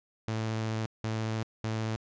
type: tone bursts at uneven times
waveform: sawtooth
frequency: 110.7 Hz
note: A2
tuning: 11 cents sharp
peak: -26 dBFS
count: 3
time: 0.28-0.86 / 1.04-1.43 / 1.64-1.96 s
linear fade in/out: 0 ms
effects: resampled to 16000 Hz